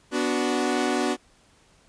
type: chord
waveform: sawtooth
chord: B minor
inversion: none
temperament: equal with one note detuned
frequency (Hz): 246.9 / 291 / 370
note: B3 / D4 / F#4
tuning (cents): 0 / -16 / 0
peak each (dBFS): -23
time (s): 0.11-1.17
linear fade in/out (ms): 50
effects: pink hiss -59 dBFS RMS until 1.88 s + resampled to 22050 Hz